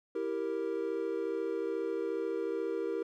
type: chord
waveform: triangle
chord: E diminished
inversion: none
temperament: equal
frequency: 329.6 / 392 / 466.2 Hz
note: E4 / G4 / Bb4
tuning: 0 / 0 / 0 cents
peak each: -36 / -34 / -33 dBFS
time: 0.15-3.03 s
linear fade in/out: 5 ms
effects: none